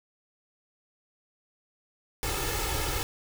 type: noise with comb filter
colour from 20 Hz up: pink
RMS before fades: -30 dBFS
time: 2.23-3.03 s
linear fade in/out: 0 ms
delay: 2.3 ms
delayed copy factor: +0.9
effects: none